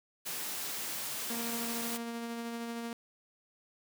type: high-pass noise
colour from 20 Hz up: white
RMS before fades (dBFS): -38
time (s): 0.25-1.98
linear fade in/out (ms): 20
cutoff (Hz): 120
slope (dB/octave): 96
type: tone with tremolo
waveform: sawtooth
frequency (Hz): 233.1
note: A#3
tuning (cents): 0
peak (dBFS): -32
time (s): 1.3-2.93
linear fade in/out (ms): 2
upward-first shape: sine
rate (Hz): 13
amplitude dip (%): 25
effects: none